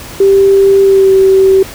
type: tone with pitch glide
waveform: sine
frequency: 392 to 383.9 Hz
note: G4 to G4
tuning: 0 to -36 cents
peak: -3 dBFS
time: 0.2-1.63 s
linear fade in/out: 5 ms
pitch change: -36 cents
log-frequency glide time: 0.81-1.13 s
effects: pink hiss -28 dBFS RMS until 1.74 s